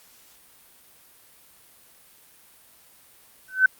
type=tone with exponential growth; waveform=sine; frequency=1522 Hz; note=F#6; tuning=48 cents sharp; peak=-9 dBFS; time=3.48-3.66 s; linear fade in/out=5 ms; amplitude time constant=38 ms; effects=white hiss -54 dBFS RMS until 3.79 s + Opus 48 kbps